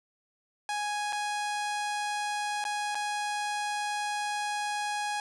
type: tone with dropouts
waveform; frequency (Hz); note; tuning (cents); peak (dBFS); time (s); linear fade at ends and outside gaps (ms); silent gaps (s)
sawtooth; 830.6; G#5; 0; -26; 0.69-5.2; 1; 1.125-1.129 / 2.641-2.651 / 2.947-2.953
effects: resampled to 24000 Hz + 10-bit